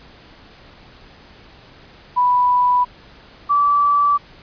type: tone pair in turn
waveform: sine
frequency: 987.8 / 1156.9 Hz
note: B5 / D6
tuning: 0 / -26 cents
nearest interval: minor third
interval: 274 cents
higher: second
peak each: -12 dBFS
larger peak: neither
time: 2.16-2.85 / 3.49-4.18 s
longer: neither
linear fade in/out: 20 ms
effects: pink hiss -45 dBFS RMS until 4.42 s + resampled to 11025 Hz